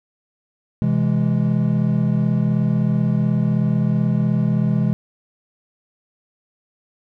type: chord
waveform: triangle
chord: C augmented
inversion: none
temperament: equal with one note detuned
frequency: 128.79 / 164.81 / 207.7 Hz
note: C3 / E3 / G#3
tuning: -27 / 0 / 0 cents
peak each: -18 dBFS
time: 0.82-4.93 s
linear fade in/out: 0 ms
effects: none